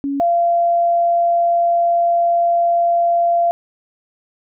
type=tone pair in turn; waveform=sine; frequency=279.4 / 687.2 Hz; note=C#4 / F5; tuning=+14 / -28 cents; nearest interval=octave + major third; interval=1558 cents; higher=second; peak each=-18 / -12 dBFS; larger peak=second; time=0.04-0.2 / 0.2-3.51 s; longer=second; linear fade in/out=0 ms; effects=none